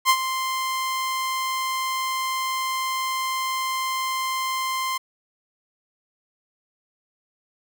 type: tone with ADSR envelope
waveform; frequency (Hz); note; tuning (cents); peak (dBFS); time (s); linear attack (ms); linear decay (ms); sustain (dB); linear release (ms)
sawtooth; 1046; C6; -1; -9; 0.05-4.98; 47; 61; -11; 10
effects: none